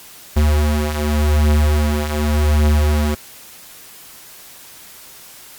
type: beating tone pair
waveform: square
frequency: 74.3 / 75.17 Hz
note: D2 / D2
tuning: +21 / +41 cents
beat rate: 0.87 Hz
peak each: -20 / -15 dBFS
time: 0.36-3.15 s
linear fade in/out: 10 ms
effects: white hiss -40 dBFS RMS until 5.58 s + Opus 48 kbps